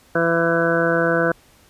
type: harmonic tone with a mistuned harmonic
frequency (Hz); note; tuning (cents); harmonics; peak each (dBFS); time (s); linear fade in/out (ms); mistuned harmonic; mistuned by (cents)
167.4; E3; +27; 1 / 2 / 3 / 4 / 6 / 7 / 8 / 9 / 10; -25 / -23 / -20 / -24 / -31 / -32 / -28 / -22 / -31; 0.15-1.32; 5; 10; -38
effects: pink hiss -53 dBFS RMS until 1.69 s + resampled to 32000 Hz